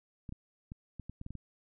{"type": "clicks", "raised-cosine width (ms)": 5, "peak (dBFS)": -30, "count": 9, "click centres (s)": [0.292, 0.324, 0.719, 0.997, 1.096, 1.214, 1.264, 1.306, 1.353], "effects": []}